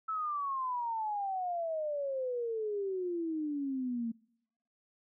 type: exponential sweep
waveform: sine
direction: down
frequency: 1318.5 to 225.4 Hz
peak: -32 dBFS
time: 0.08-4.12 s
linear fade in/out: 10 ms
effects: noise-tail reverb RT60 0.8 s tail -26 dB re dry